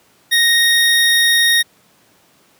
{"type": "tone pair together", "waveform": "square", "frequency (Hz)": [1864.7, 3726], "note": ["A#6", "A#7"], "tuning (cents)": [0, -2], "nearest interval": "octave", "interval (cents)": 1198, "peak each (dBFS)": -14, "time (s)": [0.31, 1.63], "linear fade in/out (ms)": 20, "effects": ["pink hiss -53 dBFS RMS until 2.59 s", "high-pass 150 Hz 12 dB/octave"]}